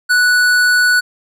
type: tone with tanh clipping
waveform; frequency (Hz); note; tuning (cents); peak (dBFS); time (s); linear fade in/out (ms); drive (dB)
sine; 1478; F#6; -2; -11; 0.09-1.01; 20; 16
effects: none

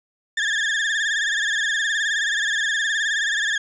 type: tone with vibrato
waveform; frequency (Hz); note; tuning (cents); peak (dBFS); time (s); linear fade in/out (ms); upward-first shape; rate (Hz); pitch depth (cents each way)
35% pulse; 1718; A6; -42; -18; 0.37-3.58; 5; sine; 19; 97
effects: resampled to 16000 Hz + 9-bit

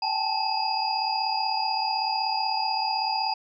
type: tone cluster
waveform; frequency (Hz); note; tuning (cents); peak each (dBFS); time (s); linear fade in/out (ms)
sine; 775 / 840 / 876 / 2586 / 4868; G5 / G#5 / A5 / E7 / D#8; -20 / +19 / -8 / -34 / -39; -30 / -32 / -28 / -37 / -29; 0.02-3.34; 5
effects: none

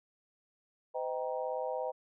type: harmonic tone with a mistuned harmonic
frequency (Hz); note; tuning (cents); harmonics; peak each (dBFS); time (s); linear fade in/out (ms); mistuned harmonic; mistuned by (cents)
156.8; D#3; +14; 3 / 4 / 5 / 6; -36 / -38 / -40 / -42; 0.94-1.92; 20; 3; +140
effects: none

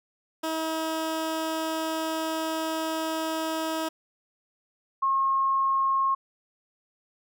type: tone pair in turn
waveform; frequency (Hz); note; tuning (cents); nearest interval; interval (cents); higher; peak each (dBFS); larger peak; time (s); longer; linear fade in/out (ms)
15% pulse / sine; 320 / 1079.8; D#4 / C#6; +49 / -46; octave + major sixth; 2105; second; -21; neither; 0.43-3.89 / 5.02-6.15; first; 10
effects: none

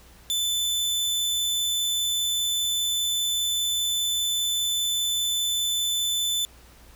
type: tone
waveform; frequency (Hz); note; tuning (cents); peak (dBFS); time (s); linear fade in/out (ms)
sawtooth; 3515; A7; -2; -20; 0.3-6.45; 0
effects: added 60 Hz sine -52 dBFS peak until 6.95 s + pink hiss -53 dBFS RMS until 6.95 s

